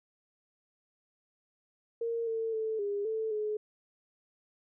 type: tone with pitch steps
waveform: sine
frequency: 462.7 / 450.5 / 440.2 / 405.9 / 441.4 / 424.9 Hz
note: A#4 / A4 / A4 / G#4 / A4 / G#4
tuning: -13 / +41 / +1 / -40 / +5 / +40 cents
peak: -30 dBFS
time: 2.01-3.57 s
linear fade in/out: 5 ms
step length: 260 ms
effects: none